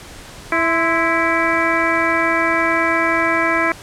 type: harmonic tone with a mistuned harmonic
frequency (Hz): 329.6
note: E4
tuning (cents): 0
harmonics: 1 / 2 / 3 / 4 / 5 / 6 / 7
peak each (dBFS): -22 / -22 / -22 / -22 / -22 / -22 / -22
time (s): 0.52-3.72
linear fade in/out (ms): 2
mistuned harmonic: 3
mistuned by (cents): +67
effects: pink hiss -37 dBFS RMS until 3.82 s + low-pass 10000 Hz 12 dB/octave